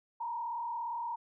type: tone with frequency modulation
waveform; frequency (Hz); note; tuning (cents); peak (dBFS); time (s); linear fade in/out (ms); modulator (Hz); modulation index
sine; 940; A#5; +14; -34; 0.2-1.16; 10; 37.3; 0.94
effects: none